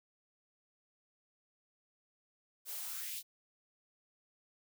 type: noise with high-pass filter sweep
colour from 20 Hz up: blue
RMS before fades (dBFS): -42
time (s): 2.65-3.23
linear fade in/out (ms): 50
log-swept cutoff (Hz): 370 to 3800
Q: 2.2
effects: none